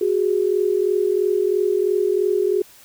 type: tone pair together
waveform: sine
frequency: 369.4 / 412.4 Hz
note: F#4 / G#4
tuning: -3 / -12 cents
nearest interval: major second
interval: 191 cents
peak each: -19 dBFS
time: 0.01-2.62 s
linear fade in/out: 5 ms
effects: white hiss -48 dBFS RMS until 2.84 s